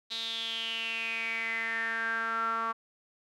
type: tone with band-pass filter sweep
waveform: sawtooth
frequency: 226.8 Hz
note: A#3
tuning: 47 cents flat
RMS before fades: -33 dBFS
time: 0.1-2.73 s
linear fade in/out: 20 ms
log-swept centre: 3900 to 1200 Hz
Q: 8.6
effects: none